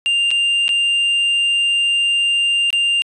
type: tone with dropouts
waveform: triangle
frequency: 2794 Hz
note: F7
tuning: in tune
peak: -12 dBFS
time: 0.06-3.02 s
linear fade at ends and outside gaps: 0 ms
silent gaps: 0.306-0.313 / 0.681-0.691 / 2.704-2.729 s
effects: resampled to 24000 Hz